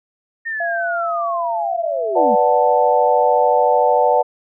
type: linear sweep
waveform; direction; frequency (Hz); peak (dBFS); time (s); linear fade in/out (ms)
sine; down; 1845 to 192.2; -21; 0.45-2.36; 20
type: tone with pitch glide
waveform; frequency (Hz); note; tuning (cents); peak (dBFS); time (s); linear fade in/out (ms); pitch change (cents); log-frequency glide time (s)
sine; 683 to 657.8; F5 to E5; -39 to -4; -20; 0.6-2.23; 5; -65; 1.72-2.08
type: chord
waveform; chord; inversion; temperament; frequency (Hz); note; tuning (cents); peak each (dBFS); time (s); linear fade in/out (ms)
sine; B minor seventh; none; equal; 493.9 / 587.3 / 740 / 880; B4 / D5 / F#5 / A5; 0 / 0 / 0 / 0; -17; 2.15-4.23; 20
effects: none